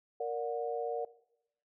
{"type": "chord", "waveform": "sine", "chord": "Bb augmented", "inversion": "none", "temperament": "just", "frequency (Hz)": [466.2, 582.7, 728.4], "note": ["Bb4", "D5", "F#5"], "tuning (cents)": [0, -14, -27], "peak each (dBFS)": [-35, -39, -38], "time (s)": [0.2, 1.05], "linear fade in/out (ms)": 5, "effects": ["noise-tail reverb RT60 0.8 s tail -19 dB re dry"]}